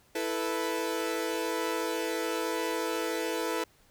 sawtooth chord, E suspended fourth, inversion none, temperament equal, 329.6 / 440 / 493.9 Hz, E4 / A4 / B4, 0 / 0 / 0 cents, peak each -30 dBFS, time 0.15-3.64 s, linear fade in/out 5 ms, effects pink hiss -63 dBFS RMS until 3.9 s

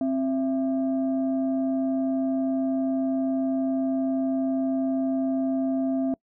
sine tone pair together, 264.9 / 667.5 Hz, C4 / E5, +22 / +22 cents, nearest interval octave + major third, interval 1600 cents, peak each -22 / -29 dBFS, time 0.01-6.14 s, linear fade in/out 2 ms, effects noise-tail reverb RT60 0.1 s tail -25 dB re dry + tanh soft clip ceiling -16 dBFS

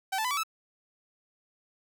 sawtooth tone with pitch steps, 768 / 877.1 / 1001.7 / 1144.1 / 1306.6 Hz, G5 / A5 / B5 / D6 / E6, -36 / -6 / +24 / -46 / -16 cents, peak -24 dBFS, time 0.12-0.435 s, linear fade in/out 10 ms, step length 63 ms, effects none

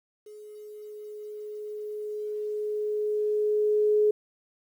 sine tone with level ramp, 422.2 Hz, G#4, 29 cents sharp, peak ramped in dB -43 to -18 dBFS, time 0.26-4.11 s, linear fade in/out 5 ms, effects 10-bit

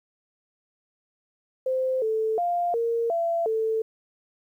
sine tone with pitch steps, 519 / 439.9 / 699 / 463.6 / 675 / 443.1 Hz, C5 / A4 / F5 / A#4 / E5 / A4, -14 / 0 / +1 / -10 / +41 / +12 cents, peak -22 dBFS, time 1.66-3.82 s, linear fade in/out 5 ms, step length 360 ms, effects 10-bit

